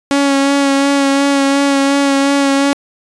sawtooth tone with vibrato, 278 Hz, C#4, 5 cents sharp, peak -6 dBFS, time 0.11-2.73 s, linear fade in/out 0 ms, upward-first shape sine, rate 2.8 Hz, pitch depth 21 cents each way, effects resampled to 22050 Hz

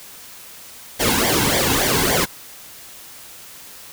pink noise with flanger, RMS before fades -18 dBFS, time 0.99-2.26 s, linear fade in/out 20 ms, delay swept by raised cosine 0.74 to 1.7 ms, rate 3.5 Hz, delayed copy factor -0.8, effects white hiss -40 dBFS RMS until 3.92 s

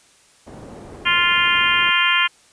white low-pass noise, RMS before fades -38 dBFS, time 0.46-1.92 s, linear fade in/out 20 ms, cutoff 520 Hz, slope 12 dB/octave
harmonic tone, 349.2 Hz, F4, in tune, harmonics 3 / 4 / 5 / 6 / 7 / 8 / 9, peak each -22 / -22 / -22 / -22 / -22 / -22 / -22 dBFS, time 1.05-2.28 s, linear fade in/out 20 ms
effects white hiss -53 dBFS RMS until 2.52 s + resampled to 22050 Hz

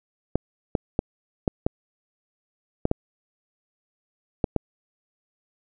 clicks, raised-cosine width 2 ms, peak -7 dBFS, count 9, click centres 0.356 / 0.752 / 0.991 / 1.478 / 1.665 / 2.854 / 2.914 / 4.442 / 4.563 s, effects none

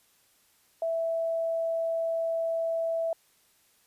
sine tone, 659.3 Hz, E5, in tune, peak -26 dBFS, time 0.82-3.13 s, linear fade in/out 2 ms, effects white hiss -65 dBFS RMS until 3.86 s + resampled to 32000 Hz

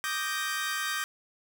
sawtooth chord, Eb major seventh, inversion third, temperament equal, 1174.7 / 1244.5 / 1568 / 1864.7 Hz, D6 / Eb6 / G6 / Bb6, 0 / 0 / 0 / 0 cents, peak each -34 / -34 / -29 / -32 dBFS, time 0.04-1.04 s, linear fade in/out 0 ms, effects none

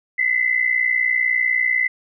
sine tone pair together, 1999 / 2059 Hz, B6 / C7, +20 / -28 cents, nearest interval minor second, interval 52 cents, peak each -19 dBFS, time 0.18-1.88 s, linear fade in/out 10 ms, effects none

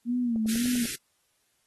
sine tone with vibrato, 233.1 Hz, A#3, in tune, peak -24 dBFS, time 0.05-0.87 s, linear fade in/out 50 ms, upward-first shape sine, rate 1.9 Hz, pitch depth 110 cents each way
click train, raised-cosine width 2 ms, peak -28 dBFS, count 6, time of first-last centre 0.36-0.855 s, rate 10.1 Hz
white band-stop noise, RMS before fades -33 dBFS, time 0.48-0.96 s, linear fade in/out 10 ms, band 470 to 1400 Hz, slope 96 dB/octave
effects white hiss -71 dBFS RMS until 1.66 s + AAC 32 kbps

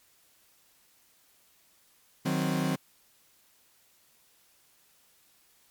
40% pulse chord, C diminished, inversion first, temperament equal, 155.56 / 185 / 261.6 Hz, Eb3 / Gb3 / C4, 0 / 0 / 0 cents, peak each -30 dBFS, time 2.25-2.76 s, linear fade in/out 10 ms, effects white hiss -64 dBFS RMS until 5.7 s + MP3 96 kbps

